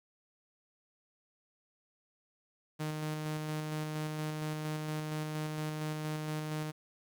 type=tone with tremolo; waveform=sawtooth; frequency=153.9 Hz; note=D#3; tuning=19 cents flat; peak=-30 dBFS; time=2.79-6.72 s; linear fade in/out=20 ms; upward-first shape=square; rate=4.3 Hz; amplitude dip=25%; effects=11-bit